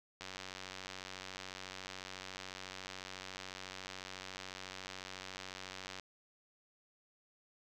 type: click train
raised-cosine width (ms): 0.2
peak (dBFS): -27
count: 545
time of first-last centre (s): 0.21-5.997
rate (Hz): 94
effects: none